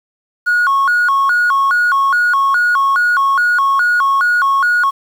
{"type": "tone with vibrato", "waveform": "triangle", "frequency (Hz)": 1261, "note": "D#6", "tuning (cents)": 23, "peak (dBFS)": -7, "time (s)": [0.46, 4.91], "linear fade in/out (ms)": 20, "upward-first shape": "square", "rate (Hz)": 2.4, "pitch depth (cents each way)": 240, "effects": ["tanh soft clip ceiling -6 dBFS", "7-bit"]}